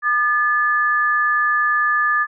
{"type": "tone pair together", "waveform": "sine", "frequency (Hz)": [1208, 1725.7], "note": ["D6", "A6"], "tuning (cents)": [48, -34], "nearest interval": "tritone", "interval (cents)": 618, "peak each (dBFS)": [-18, -17], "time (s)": [0.02, 2.27], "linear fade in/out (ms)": 50, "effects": []}